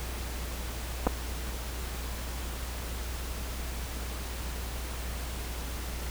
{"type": "clicks", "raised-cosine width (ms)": 1, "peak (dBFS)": -11, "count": 2, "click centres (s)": [1.068, 1.072], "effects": ["added 60 Hz sine -35 dBFS peak until 6.1 s", "pink hiss -40 dBFS RMS until 6.1 s"]}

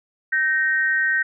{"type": "tone pair together", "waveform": "sine", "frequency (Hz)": [1548, 1864.8], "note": ["G6", "A#6"], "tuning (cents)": [-22, 0], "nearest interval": "minor third", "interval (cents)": 322, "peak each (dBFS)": -20, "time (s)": [0.32, 1.23], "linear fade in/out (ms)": 10, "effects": []}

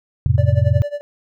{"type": "chord", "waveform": "sine", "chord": "F major", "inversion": "none", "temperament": "just", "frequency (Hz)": [87.31, 109.13, 130.96], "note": ["F2", "A2", "C3"], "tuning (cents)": [0, -14, 2], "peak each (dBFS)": [-17, -16, -17], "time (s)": [0.26, 0.82], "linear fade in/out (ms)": 0}
{"type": "tone with tremolo", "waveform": "triangle", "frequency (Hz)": 582, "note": "D5", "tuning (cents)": -16, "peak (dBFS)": -18, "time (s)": [0.38, 1.01], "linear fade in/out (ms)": 0, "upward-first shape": "sine", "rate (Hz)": 11, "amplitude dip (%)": 90}
{"effects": []}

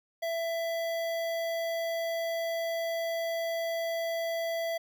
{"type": "tone with notch filter", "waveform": "square", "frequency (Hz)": 665, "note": "E5", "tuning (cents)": 15, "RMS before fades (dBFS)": -32, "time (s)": [0.22, 4.78], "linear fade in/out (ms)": 10, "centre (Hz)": 8400, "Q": 1.2, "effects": []}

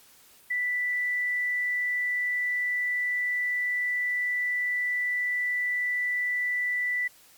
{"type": "tone", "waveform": "sine", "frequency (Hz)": 1975.5, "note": "B6", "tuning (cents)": 0, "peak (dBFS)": -25, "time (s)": [0.5, 7.08], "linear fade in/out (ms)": 10, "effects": ["white hiss -56 dBFS RMS until 7.37 s", "Opus 48 kbps"]}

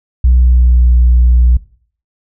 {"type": "tone with pitch glide", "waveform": "sine", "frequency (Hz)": [61.9, 60.52], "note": ["B1", "B1"], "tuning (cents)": [5, -34], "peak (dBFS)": -3, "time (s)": [0.24, 1.57], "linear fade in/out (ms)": 5, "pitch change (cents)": -39, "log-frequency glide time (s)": [0.36, 0.96], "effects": ["noise-tail reverb RT60 0.5 s tail -20 dB re dry", "tanh soft clip ceiling -2 dBFS"]}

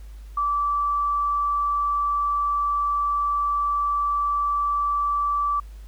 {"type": "tone", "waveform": "sine", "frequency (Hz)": 1160, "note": "D6", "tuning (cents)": -22, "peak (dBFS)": -20, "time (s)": [0.37, 5.6], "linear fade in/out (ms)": 5, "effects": ["added 51 Hz sine -37 dBFS peak until 5.87 s", "pink hiss -57 dBFS RMS until 5.87 s"]}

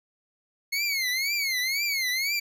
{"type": "tone with vibrato", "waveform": "25% pulse", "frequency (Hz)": 2166, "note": "C#7", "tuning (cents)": -41, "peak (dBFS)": -21, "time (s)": [0.72, 2.4], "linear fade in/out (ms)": 10, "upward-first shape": "triangle", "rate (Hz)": 2, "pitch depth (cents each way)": 180, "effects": []}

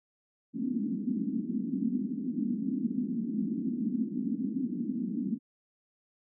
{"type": "band-pass noise", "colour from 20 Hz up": "white", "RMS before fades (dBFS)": -32, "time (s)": [0.53, 5.39], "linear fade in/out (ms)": 50, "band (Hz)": [200, 270], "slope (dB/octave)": 48, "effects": []}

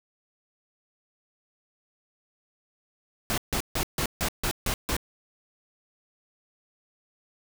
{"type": "noise bursts", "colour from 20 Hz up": "pink", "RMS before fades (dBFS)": -27, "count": 8, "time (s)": [3.3, 4.966], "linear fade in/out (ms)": 0, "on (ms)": 77, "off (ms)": 150, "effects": []}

